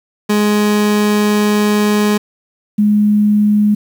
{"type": "tone pair in turn", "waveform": ["30% pulse", "sine"], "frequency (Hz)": [208.9, 208.9], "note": ["G#3", "G#3"], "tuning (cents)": [10, 10], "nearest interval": "unison", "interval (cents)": 0, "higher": "neither", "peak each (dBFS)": -8, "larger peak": "neither", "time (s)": [[0.29, 2.18], [2.78, 3.75]], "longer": "first", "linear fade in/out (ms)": 10, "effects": ["7-bit"]}